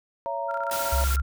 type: chord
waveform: sine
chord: A# diminished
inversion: first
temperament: just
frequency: 559.4 / 671.3 / 932.3 Hz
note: C#5 / E5 / A#5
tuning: +16 / +31 / 0 cents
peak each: -32 / -32 / -30 dBFS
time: 0.26-1.04 s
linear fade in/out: 0 ms
type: tone with tremolo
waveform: sine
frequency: 1380 Hz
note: F6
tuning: 21 cents flat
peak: -29 dBFS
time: 0.48-1.22 s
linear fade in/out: 20 ms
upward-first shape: square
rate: 16 Hz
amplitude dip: 80%
type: noise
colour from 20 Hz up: white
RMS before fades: -32 dBFS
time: 0.71-1.16 s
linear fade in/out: 2 ms
type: tone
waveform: sine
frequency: 67.3 Hz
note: C2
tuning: 49 cents sharp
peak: -21 dBFS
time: 0.92-1.22 s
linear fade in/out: 10 ms
effects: none